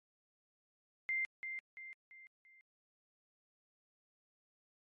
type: tone with echo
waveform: sine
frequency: 2093 Hz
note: C7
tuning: in tune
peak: -33 dBFS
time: 1.09-1.25 s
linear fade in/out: 0 ms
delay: 340 ms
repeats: 4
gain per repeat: -7 dB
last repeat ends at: 2.61 s
effects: MP3 48 kbps